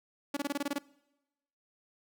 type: tone bursts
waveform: sawtooth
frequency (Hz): 284.7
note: C#4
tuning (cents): +46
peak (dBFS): -26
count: 9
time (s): 0.34-0.785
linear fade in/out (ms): 5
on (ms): 29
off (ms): 23
effects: noise-tail reverb RT60 1.0 s tail -23 dB re dry